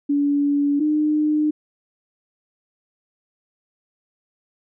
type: tone pair in turn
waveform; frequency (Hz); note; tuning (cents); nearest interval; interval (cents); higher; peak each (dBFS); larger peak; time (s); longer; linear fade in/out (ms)
sine; 286.3 / 303.1; D4 / D#4; -44 / -45; minor second; 99; second; -16; neither; 0.09-0.8 / 0.8-1.51; neither; 10
effects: none